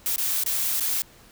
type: noise with dropouts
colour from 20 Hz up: blue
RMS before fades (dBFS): -25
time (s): 0.06-1.02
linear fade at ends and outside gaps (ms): 1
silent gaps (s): 0.161-0.181 / 0.437-0.461 / 0.799-0.806
effects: pink hiss -52 dBFS RMS until 1.31 s